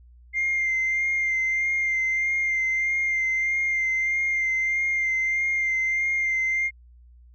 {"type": "tone with vibrato", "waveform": "sine", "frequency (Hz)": 2100, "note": "C7", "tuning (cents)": 6, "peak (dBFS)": -20, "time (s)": [0.33, 6.71], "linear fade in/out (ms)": 50, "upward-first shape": "sine", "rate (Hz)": 1.6, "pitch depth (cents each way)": 22, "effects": ["tanh soft clip ceiling -18 dBFS", "added 60 Hz sine -48 dBFS peak until 7.34 s"]}